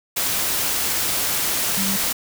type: tone in noise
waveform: sine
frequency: 195.1 Hz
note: G3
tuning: 8 cents flat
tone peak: -24 dBFS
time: 1.77-1.97 s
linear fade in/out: 10 ms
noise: white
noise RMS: -22 dBFS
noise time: 0.16-2.13 s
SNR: -5 dB
effects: none